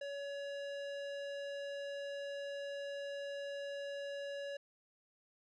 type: tone with low-pass filter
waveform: square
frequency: 564 Hz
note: C#5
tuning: 30 cents sharp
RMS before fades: -43 dBFS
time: 0.01-4.57 s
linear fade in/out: 5 ms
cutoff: 4200 Hz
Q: 0.87
effects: none